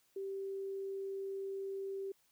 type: tone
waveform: sine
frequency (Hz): 390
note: G4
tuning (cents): -9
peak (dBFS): -38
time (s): 0.16-2.12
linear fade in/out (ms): 5
effects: white hiss -73 dBFS RMS until 2.31 s